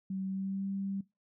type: tone with pitch glide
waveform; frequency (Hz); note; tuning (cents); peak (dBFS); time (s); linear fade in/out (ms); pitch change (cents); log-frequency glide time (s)
sine; 191 to 195.8; G3 to G3; -45 to -2; -33; 0.1-1.01; 5; +43; 0.26-0.67
effects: noise-tail reverb RT60 0.2 s tail -19 dB re dry